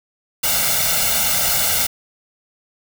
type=noise with comb filter; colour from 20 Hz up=white; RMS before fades=-18 dBFS; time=0.43-1.87 s; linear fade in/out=10 ms; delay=1.4 ms; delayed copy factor=+0.9; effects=none